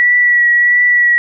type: tone with vibrato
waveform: sine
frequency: 1940 Hz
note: B6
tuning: 31 cents flat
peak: -7 dBFS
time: 0-1.18 s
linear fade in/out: 0 ms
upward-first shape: triangle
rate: 1.5 Hz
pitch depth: 22 cents each way
effects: none